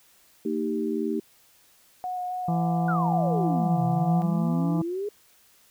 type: chord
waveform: sine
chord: Eb major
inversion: second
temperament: equal with one note detuned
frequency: 228.5 / 311.1 / 392 Hz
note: Bb3 / Eb4 / G4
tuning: -34 / 0 / 0 cents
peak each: -29 dBFS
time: 0.45-1.2 s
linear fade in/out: 5 ms
type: tone with vibrato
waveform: sine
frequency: 728 Hz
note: F#5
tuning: 28 cents flat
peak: -28 dBFS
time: 2.04-4.22 s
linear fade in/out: 0 ms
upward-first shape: square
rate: 3.8 Hz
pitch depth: 9 cents each way
type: harmonic tone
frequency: 168.5 Hz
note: E3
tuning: 38 cents sharp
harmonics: 1 / 2 / 3 / 4 / 5 / 6 / 7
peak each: -23 / -37 / -41 / -38 / -40 / -44 / -43 dBFS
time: 2.48-4.82 s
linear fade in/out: 5 ms
type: exponential two-way sweep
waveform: sine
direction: down then up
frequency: 1486 to 126.4 to 423.7 Hz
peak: -27 dBFS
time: 2.88-5.09 s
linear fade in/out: 5 ms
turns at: 3.84 s
effects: white hiss -59 dBFS RMS until 5.7 s